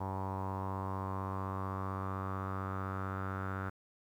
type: tone with low-pass filter sweep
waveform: sawtooth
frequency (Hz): 95.7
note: G2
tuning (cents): -41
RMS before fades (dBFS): -38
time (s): 0-3.7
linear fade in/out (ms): 10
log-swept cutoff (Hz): 930 to 1400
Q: 5.9
effects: 11-bit